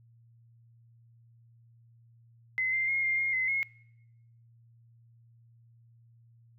sine tone with pitch steps, 2047 / 2091 / 2146 / 2110 / 2135 / 2049 / 2163 Hz, C7 / C7 / C7 / C7 / C7 / C7 / C#7, -38 / -2 / +43 / +14 / +34 / -37 / -43 cents, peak -26 dBFS, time 2.58-3.63 s, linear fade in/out 0 ms, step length 150 ms, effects noise-tail reverb RT60 0.9 s tail -23 dB re dry + added 116 Hz sine -57 dBFS peak until 6.58 s

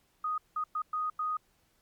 sine tone bursts at uneven times, 1244.5 Hz, D#6, in tune, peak -29 dBFS, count 5, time 0.24-0.38 / 0.56-0.64 / 0.75-0.82 / 0.93-1.1 / 1.19-1.37 s, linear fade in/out 5 ms, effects pink hiss -70 dBFS RMS until 1.81 s + MP3 96 kbps

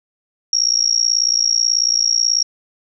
sine tone with amplitude modulation, 5588 Hz, F8, in tune, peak -9 dBFS, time 0.53-2.43 s, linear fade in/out 2 ms, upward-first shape sine, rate 58.3 Hz, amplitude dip 100%, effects none

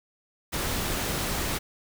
pink noise, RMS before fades -29 dBFS, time 0.52-1.59 s, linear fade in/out 20 ms, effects none

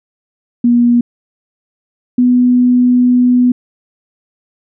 sine tone pair in turn, 239.7 / 247.6 Hz, A#3 / B3, +48 / +5 cents, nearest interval minor second, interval 57 cents, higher second, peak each -6 dBFS, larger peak neither, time 0.64-1.01 / 2.18-3.52 s, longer second, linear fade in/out 5 ms, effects none

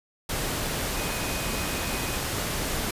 sine tone in noise, 2500 Hz, D#7, 8 cents sharp, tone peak -39 dBFS, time 0.96-2.16 s, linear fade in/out 5 ms, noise pink, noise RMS -29 dBFS, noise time 0.29-2.91 s, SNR -13 dB, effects resampled to 32000 Hz

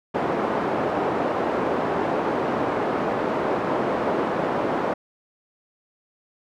pink band-pass noise, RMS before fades -24 dBFS, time 0.14-4.94 s, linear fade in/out 10 ms, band 310 to 940 Hz, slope 12 dB/octave, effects none

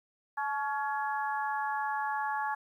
harmonic tone with a mistuned harmonic, 280 Hz, C#4, 18 cents sharp, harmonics 3 / 4 / 5 / 6, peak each -32 / -37 / -41 / -37 dBFS, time 0.37-2.55 s, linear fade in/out 10 ms, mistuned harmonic 3, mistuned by +35 cents, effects 11-bit

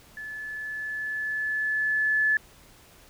sine tone with level ramp, 1728 Hz, A6, 32 cents flat, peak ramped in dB -35 to -19 dBFS, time 0.17-2.37 s, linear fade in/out 2 ms, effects pink hiss -54 dBFS RMS until 3.09 s

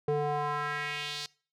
square tone with band-pass filter sweep, 147.2 Hz, D3, 4 cents sharp, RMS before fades -32 dBFS, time 0.08-1.26 s, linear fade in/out 2 ms, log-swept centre 450 to 4700 Hz, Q 2.2, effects noise-tail reverb RT60 0.4 s tail -23 dB re dry

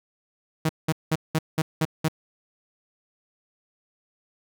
sawtooth tone bursts, 158.4 Hz, D#3, 31 cents sharp, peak -16 dBFS, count 7, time 0.65-2.084 s, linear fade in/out 5 ms, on 42 ms, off 190 ms, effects none

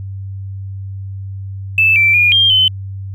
triangle tone with pitch steps, 2632 / 2338 / 2429 / 3200 / 3051 Hz, E7 / D7 / D#7 / G7 / G7, -3 / -8 / -42 / +35 / -48 cents, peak -4 dBFS, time 1.78-2.68 s, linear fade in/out 2 ms, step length 180 ms, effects tanh soft clip ceiling -6 dBFS + added 97 Hz sine -23 dBFS peak until 3.14 s

